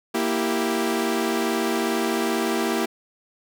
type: chord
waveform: sawtooth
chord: E diminished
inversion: second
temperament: equal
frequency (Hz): 233.1 / 329.6 / 392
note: Bb3 / E4 / G4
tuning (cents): 0 / 0 / 0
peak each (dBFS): -22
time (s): 0.14-2.86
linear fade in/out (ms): 10
effects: none